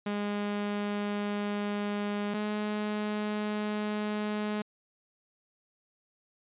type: tone pair in turn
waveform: sawtooth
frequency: 205.5 / 210.5 Hz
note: G#3 / G#3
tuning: -18 / +24 cents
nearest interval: unison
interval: 42 cents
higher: second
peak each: -26 dBFS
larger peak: neither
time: 0.06-2.34 / 2.34-4.62 s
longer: neither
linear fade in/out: 5 ms
effects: resampled to 8000 Hz